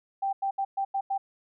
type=tone bursts at uneven times; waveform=sine; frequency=784 Hz; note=G5; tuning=in tune; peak=-25 dBFS; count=6; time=0.22-0.33 / 0.42-0.51 / 0.58-0.65 / 0.77-0.85 / 0.94-1.01 / 1.1-1.18 s; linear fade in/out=10 ms; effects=none